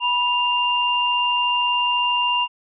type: tone pair together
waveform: sine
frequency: 977.6 / 2794 Hz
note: B5 / F7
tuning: -18 / 0 cents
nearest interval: octave + tritone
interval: 1818 cents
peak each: -20 / -20 dBFS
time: 0-2.48 s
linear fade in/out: 50 ms
effects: none